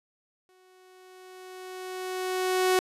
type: tone with exponential growth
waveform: sawtooth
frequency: 370.5 Hz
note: F#4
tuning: 2 cents sharp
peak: -16 dBFS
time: 0.49-2.79 s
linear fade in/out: 0 ms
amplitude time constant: 500 ms
effects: resampled to 32000 Hz